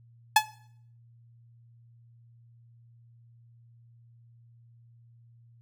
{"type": "tone with exponential decay", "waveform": "sawtooth", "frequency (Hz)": 858, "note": "A5", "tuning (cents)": -44, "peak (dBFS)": -9, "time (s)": [0.36, 0.45], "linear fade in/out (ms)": 5, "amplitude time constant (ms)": 19, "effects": ["noise-tail reverb RT60 0.6 s tail -18 dB re dry", "added 117 Hz sine -54 dBFS peak until 5.61 s"]}